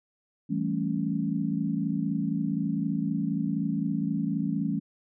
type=chord; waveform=sine; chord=A dominant seventh; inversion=second; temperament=equal; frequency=164.81 / 196 / 220 / 277.2 Hz; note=E3 / G3 / A3 / C#4; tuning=0 / 0 / 0 / 0 cents; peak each=-31 dBFS; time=0.49-4.8 s; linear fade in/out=20 ms; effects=none